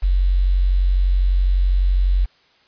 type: tone with quantisation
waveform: sine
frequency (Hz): 45.96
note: F#1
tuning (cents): -11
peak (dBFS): -13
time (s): 0.02-2.26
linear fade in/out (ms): 20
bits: 7
effects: white hiss -56 dBFS RMS until 2.67 s + resampled to 11025 Hz